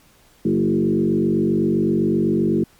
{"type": "tone with frequency modulation", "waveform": "sine", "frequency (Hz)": 277.2, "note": "C#4", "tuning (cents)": 0, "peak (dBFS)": -15, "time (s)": [0.45, 2.64], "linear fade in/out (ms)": 5, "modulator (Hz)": 47.8, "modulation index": 2.4, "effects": ["pink hiss -54 dBFS RMS until 2.79 s", "MP3 96 kbps"]}